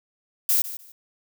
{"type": "noise with echo", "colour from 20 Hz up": "violet", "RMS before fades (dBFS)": -20, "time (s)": [0.49, 0.62], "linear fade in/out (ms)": 2, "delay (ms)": 150, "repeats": 2, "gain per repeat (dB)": -14, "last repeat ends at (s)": 0.92, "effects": []}